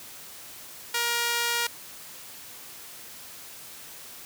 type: tone with high-pass filter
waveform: sawtooth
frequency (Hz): 472.6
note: A#4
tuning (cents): +24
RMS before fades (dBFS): -27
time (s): 0.94-1.67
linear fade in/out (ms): 5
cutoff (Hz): 1400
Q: 0.66
effects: white hiss -44 dBFS RMS until 4.25 s + high-pass 60 Hz 12 dB/octave